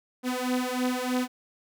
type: beating tone pair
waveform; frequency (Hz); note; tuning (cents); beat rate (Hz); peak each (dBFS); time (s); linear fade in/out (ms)
sawtooth; 250 / 253.2; B3 / B3; +21 / +43; 3.2; -25; 0.23-1.28; 50
effects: none